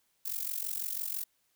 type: noise with amplitude modulation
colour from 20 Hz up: violet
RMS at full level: -32 dBFS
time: 0.25-1.24 s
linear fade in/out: 10 ms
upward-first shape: sine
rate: 46 Hz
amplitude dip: 85%
effects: white hiss -74 dBFS RMS until 1.55 s